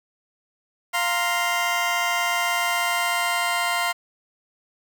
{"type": "chord", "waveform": "20% pulse", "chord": "F suspended fourth", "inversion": "none", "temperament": "just", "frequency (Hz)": [698.5, 931.3, 1047.7], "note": ["F5", "Bb5", "C6"], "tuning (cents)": [0, -2, 2], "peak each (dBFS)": [-20, -24, -21], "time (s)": [0.93, 3.93], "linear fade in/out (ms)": 20, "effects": ["8-bit"]}